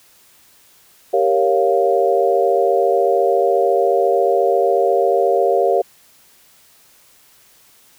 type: chord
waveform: sine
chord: G half-diminished seventh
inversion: none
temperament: equal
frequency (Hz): 392 / 466.2 / 554.4 / 698.5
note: G4 / Bb4 / Db5 / F5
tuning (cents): 0 / 0 / 0 / 0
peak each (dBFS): -18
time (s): 1.13-5.82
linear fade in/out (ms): 10
effects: white hiss -51 dBFS RMS until 7.98 s